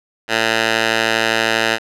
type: tone with band-pass filter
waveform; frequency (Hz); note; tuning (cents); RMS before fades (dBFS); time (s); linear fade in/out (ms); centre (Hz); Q
10% pulse; 112.5; A2; +39; -17; 0.28-1.79; 50; 2300; 0.87
effects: none